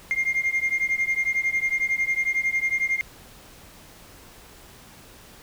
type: beating tone pair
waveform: sine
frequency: 2111 / 2122 Hz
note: C7 / C7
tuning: +15 / +24 cents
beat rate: 11 Hz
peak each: -23 dBFS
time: 0.11-3.01 s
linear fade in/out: 0 ms
effects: tanh soft clip ceiling -17 dBFS + pink hiss -48 dBFS RMS until 5.42 s